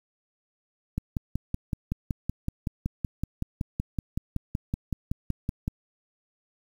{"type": "click train", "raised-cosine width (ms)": 5, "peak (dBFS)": -15, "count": 26, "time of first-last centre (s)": [0.98, 5.679], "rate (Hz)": 5.32, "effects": ["8-bit"]}